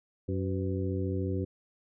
harmonic tone with a mistuned harmonic, 93.9 Hz, F#2, 26 cents sharp, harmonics 1 / 2 / 3 / 4 / 5, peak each -31 / -37 / -36 / -36 / -40 dBFS, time 0.28-1.45 s, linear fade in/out 10 ms, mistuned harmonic 5, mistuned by +91 cents, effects none

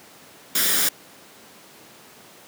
white noise with comb filter, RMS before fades -20 dBFS, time 0.55-0.89 s, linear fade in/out 5 ms, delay 0.57 ms, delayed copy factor +0.55, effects pink hiss -47 dBFS RMS until 2.47 s + high-pass 200 Hz 12 dB/octave

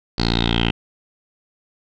10% pulse tone with low-pass filter sweep, 57.6 Hz, A#1, 20 cents flat, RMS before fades -19 dBFS, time 0.18-0.71 s, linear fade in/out 5 ms, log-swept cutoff 4500 to 2900 Hz, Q 8.8, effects none

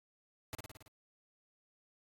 pink noise with echo, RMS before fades -42 dBFS, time 0.53-0.55 s, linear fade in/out 0 ms, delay 55 ms, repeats 6, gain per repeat -3 dB, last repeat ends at 0.88 s, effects AAC 48 kbps

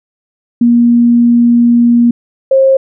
sine tone pair in turn, 237.6 / 534.6 Hz, A#3 / C5, +33 / +37 cents, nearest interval octave + major second, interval 1404 cents, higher second, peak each -4 dBFS, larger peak neither, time 0.61-2.11 / 2.51-2.77 s, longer first, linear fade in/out 5 ms, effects none

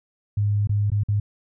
sine tone with dropouts, 103.1 Hz, G#2, 12 cents flat, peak -18 dBFS, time 0.37-1.2 s, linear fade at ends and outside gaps 5 ms, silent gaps 0.673-0.693 / 0.902-0.917 / 1.035-1.085 s, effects none

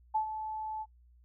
sine tone with ADSR envelope, 868 Hz, A5, 24 cents flat, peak -25 dBFS, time 0.14-0.86 s, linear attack 15 ms, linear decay 97 ms, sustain -10 dB, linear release 46 ms, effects noise-tail reverb RT60 0.1 s tail -26 dB re dry + added 60 Hz sine -58 dBFS peak until 1.24 s

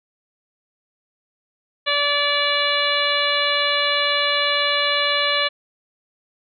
harmonic tone, 578 Hz, D5, 28 cents flat, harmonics 1 / 2 / 3 / 4 / 5 / 6 / 7, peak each -25 / -25 / -25 / -25 / -25 / -25 / -25 dBFS, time 1.86-5.49 s, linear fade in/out 20 ms, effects none

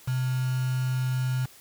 sine tone with quantisation, 128.2 Hz, C3, 35 cents flat, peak -24 dBFS, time 0.07-1.46 s, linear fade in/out 10 ms, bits 6, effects white hiss -52 dBFS RMS until 1.6 s

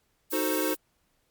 violet noise, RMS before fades -33 dBFS, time 0.3-0.76 s, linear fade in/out 20 ms
square chord, D# diminished seventh, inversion none, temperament equal, 311.1 / 370 / 440 / 523.3 Hz, D#4 / F#4 / A4 / C5, 0 / 0 / 0 / 0 cents, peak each -30 / -33 / -35 / -33 dBFS, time 0.32-0.75 s, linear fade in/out 20 ms
effects pink hiss -71 dBFS RMS until 1.3 s + MP3 96 kbps

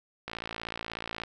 click train, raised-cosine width 0.3 ms, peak -19 dBFS, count 55, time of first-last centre 0.28-1.236 s, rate 56.5 Hz, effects none

